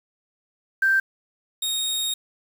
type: tone pair in turn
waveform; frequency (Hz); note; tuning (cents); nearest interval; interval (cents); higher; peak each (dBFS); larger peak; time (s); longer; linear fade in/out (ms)
sine / sawtooth; 1568 / 3729; G6 / A#7; 0 / 0; octave + minor third; 1500; second; -16 / -20; first; 0.82-1 / 1.62-2.14; second; 5
effects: 7-bit